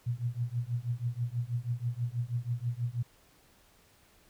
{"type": "tone with tremolo", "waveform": "sine", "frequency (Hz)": 120.3, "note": "B2", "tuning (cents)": -45, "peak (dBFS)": -26, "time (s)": [0.06, 3.03], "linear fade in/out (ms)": 10, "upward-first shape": "triangle", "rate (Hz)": 6.2, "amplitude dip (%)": 100, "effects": ["pink hiss -63 dBFS RMS until 4.29 s"]}